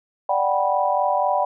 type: chord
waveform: sine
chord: G major seventh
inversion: second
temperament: equal with one note detuned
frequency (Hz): 587.3 / 740 / 784 / 980.9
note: D5 / F#5 / G5 / B5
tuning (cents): 0 / 0 / 0 / -12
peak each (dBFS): -23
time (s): 0.29-1.45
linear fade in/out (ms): 5
effects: none